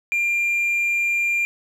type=tone with hard clipping; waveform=sine; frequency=2390 Hz; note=D7; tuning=30 cents sharp; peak=-19 dBFS; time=0.12-1.45 s; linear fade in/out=0 ms; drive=2 dB; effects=none